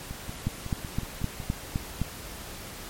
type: two click trains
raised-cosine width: 5 ms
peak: -23 / -14 dBFS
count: 8 / 7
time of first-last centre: 0.11-1.402 / 0.47-2.016 s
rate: 5.42 / 3.88 Hz
effects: pink hiss -41 dBFS RMS until 2.89 s + MP3 64 kbps